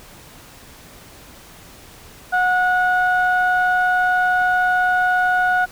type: tone pair together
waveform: sine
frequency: 731 / 1459.5 Hz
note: F#5 / F#6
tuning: -21 / -24 cents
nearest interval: octave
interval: 1197 cents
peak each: -16 dBFS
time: 2.32-5.66 s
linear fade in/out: 20 ms
effects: tanh soft clip ceiling -9 dBFS + pink hiss -43 dBFS RMS until 5.71 s